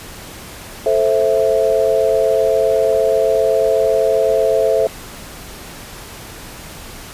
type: chord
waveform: sine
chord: A minor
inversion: none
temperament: just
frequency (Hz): 440 / 528 / 660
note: A4 / C5 / E5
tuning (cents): 0 / +16 / +2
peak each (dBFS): -16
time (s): 0.86-4.87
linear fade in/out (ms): 2
effects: pink hiss -34 dBFS RMS until 7.13 s + resampled to 32000 Hz